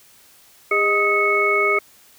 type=tone cluster; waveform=sine; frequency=405.9 / 623 / 1259 / 2202 Hz; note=G#4 / D#5 / D#6 / C#7; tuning=-40 / +2 / +20 / -12 cents; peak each=-21 / -27 / -21 / -18 dBFS; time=0.71-1.79 s; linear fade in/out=5 ms; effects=white hiss -51 dBFS RMS until 2.18 s